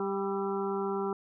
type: harmonic tone with a mistuned harmonic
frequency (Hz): 196.9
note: G3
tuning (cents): +8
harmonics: 1 / 2 / 4 / 5 / 6 / 7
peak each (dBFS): -36 / -31 / -39 / -40 / -43 / -41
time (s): 0-1.13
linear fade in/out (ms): 2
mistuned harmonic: 7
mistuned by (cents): -46
effects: none